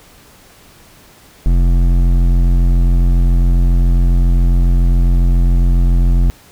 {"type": "tone with hard clipping", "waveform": "triangle", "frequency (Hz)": 43.65, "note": "F1", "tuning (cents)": 0, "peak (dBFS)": -10, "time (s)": [1.46, 6.3], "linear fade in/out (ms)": 0, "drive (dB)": 15, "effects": ["pink hiss -44 dBFS RMS until 6.51 s"]}